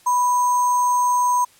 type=tone with sample-and-hold; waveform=sine; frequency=987.8 Hz; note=B5; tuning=in tune; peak=-15 dBFS; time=0.06-1.45 s; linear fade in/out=10 ms; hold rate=7350 Hz; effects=white hiss -53 dBFS RMS until 1.59 s + low-pass 12000 Hz 12 dB/octave